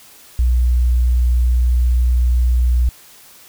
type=tone; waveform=sine; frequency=61 Hz; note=B1; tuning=21 cents flat; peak=-11 dBFS; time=0.39-2.89 s; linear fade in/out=0 ms; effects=white hiss -44 dBFS RMS until 3.48 s